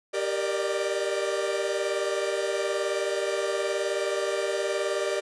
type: chord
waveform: 45% pulse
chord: Eb major seventh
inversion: first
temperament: equal with one note detuned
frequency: 392 / 466.2 / 587.3 / 606.3 Hz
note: G4 / Bb4 / D5 / Eb5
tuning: 0 / 0 / 0 / -45 cents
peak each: -30 / -32 / -32 / -32 dBFS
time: 0.13-5.21 s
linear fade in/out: 20 ms
effects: resampled to 22050 Hz